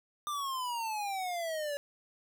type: exponential sweep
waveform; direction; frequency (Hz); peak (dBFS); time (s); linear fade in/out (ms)
square; down; 1204 to 566; -34; 0.27-1.77; 0
effects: none